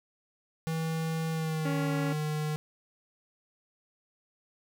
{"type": "tone with pitch glide", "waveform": "square", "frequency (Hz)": [161.6, 152.53], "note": ["E3", "D#3"], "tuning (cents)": [-34, -34], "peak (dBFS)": -30, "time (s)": [0.67, 2.56], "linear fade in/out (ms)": 0, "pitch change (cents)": -100, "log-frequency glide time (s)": [1.31, 1.94]}
{"type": "harmonic tone", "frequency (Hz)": 279.3, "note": "C#4", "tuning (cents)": 13, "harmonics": [1, 2, 3, 4, 5, 6, 7, 8, 9, 10], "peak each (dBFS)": [-32, -38, -45, -46, -44, -51, -47, -52, -54, -51], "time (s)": [1.65, 2.13], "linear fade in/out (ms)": 5}
{"effects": []}